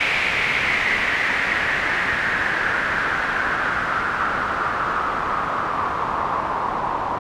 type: noise with low-pass filter sweep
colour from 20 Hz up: white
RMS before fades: -22 dBFS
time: 0-7.19 s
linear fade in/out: 10 ms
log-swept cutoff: 2300 to 970 Hz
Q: 4.3
effects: none